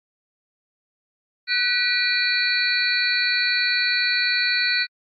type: tone cluster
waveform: sine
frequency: 1496 / 1944 / 2405 / 4022 / 4413 Hz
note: F#6 / B6 / D7 / B7 / C#8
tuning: +19 / -28 / +41 / +31 / -9 cents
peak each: -25 dBFS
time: 1.47-4.87 s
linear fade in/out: 50 ms
effects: AAC 48 kbps